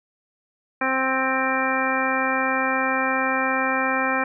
harmonic tone, 262.8 Hz, C4, 8 cents sharp, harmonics 1 / 2 / 3 / 4 / 5 / 6 / 7 / 9, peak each -28 / -28 / -28 / -28 / -28 / -28 / -28 / -28 dBFS, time 0.81-4.24 s, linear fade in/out 5 ms, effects none

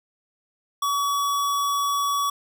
square tone, 1134 Hz, C#6, 39 cents sharp, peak -22 dBFS, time 0.82-2.3 s, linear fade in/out 5 ms, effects none

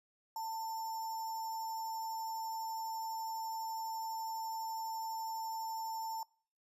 sine tone with sample-and-hold, 894 Hz, A5, 27 cents sharp, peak -37 dBFS, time 0.36-6.23 s, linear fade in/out 2 ms, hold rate 6300 Hz, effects noise-tail reverb RT60 0.5 s tail -24 dB re dry + resampled to 32000 Hz

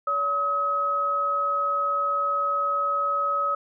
sine tone pair together, 569 / 1275.3 Hz, C#5 / D#6, +45 / +42 cents, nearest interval octave + major second, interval 1397 cents, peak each -31 / -22 dBFS, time 0.07-3.55 s, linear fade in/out 5 ms, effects none

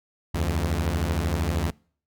sawtooth beating tone pair, 73.42 / 86.42 Hz, D2 / F2, 0 / -18 cents, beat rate 13 Hz, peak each -22 / -22 dBFS, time 0.34-1.71 s, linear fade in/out 10 ms, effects noise-tail reverb RT60 0.5 s tail -26 dB re dry

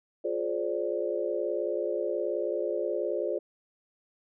sine chord, D half-diminished seventh, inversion first, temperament just, 352.4 / 422.9 / 528.6 / 587.3 Hz, F4 / Ab4 / C5 / D5, +16 / +31 / +18 / 0 cents, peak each -33 dBFS, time 0.24-3.39 s, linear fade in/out 10 ms, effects none

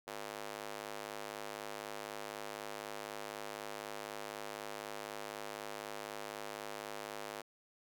square tone with high-pass filter, 52 Hz, G#1, 3 cents sharp, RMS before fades -45 dBFS, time 0.07-7.42 s, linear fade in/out 10 ms, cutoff 520 Hz, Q 1, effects none

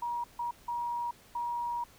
sine tone bursts at uneven times, 953 Hz, A#5, 38 cents sharp, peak -31 dBFS, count 4, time 0.02-0.24 / 0.39-0.51 / 0.68-1.11 / 1.35-1.84 s, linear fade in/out 5 ms, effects pink hiss -58 dBFS RMS until 1.98 s

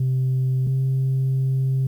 sine tone pair in turn, 130 / 132.58 Hz, C3 / C3, -11 / +23 cents, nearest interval unison, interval 34 cents, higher second, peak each -16 dBFS, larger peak neither, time 0-0.67 / 0.67-1.87 s, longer second, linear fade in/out 5 ms, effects tanh soft clip ceiling -16 dBFS + 9-bit

